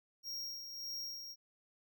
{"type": "tone with tremolo", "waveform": "square", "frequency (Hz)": 5590, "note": "F8", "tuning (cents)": 1, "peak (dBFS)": -40, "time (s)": [0.23, 1.36], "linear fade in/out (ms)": 50, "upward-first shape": "sine", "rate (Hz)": 1.7, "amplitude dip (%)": 50, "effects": []}